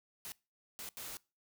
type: noise bursts at uneven times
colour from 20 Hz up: white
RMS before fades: -45 dBFS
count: 3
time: 0.25-0.32 / 0.79-0.89 / 0.97-1.17 s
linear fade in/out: 0 ms
effects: noise-tail reverb RT60 0.3 s tail -23 dB re dry